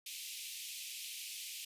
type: high-pass noise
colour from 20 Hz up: pink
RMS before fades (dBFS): -45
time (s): 0.06-1.65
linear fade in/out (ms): 5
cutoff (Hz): 2400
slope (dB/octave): 48
effects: resampled to 32000 Hz